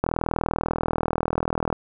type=click train; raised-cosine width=1 ms; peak=-8 dBFS; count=69; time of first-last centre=0.04-1.727 s; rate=40.3 Hz; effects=none